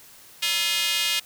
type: tone with high-pass filter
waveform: square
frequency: 191.2 Hz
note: G3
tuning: 43 cents flat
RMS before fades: -24 dBFS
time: 0.42-1.2 s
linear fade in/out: 10 ms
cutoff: 2900 Hz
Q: 2.1
effects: white hiss -49 dBFS RMS until 1.25 s